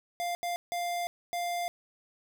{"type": "tone bursts at uneven times", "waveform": "square", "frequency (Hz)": 698.5, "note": "F5", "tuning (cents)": 0, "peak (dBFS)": -31, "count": 4, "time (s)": [[0.2, 0.35], [0.43, 0.56], [0.72, 1.07], [1.33, 1.68]], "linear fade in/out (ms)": 0, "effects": []}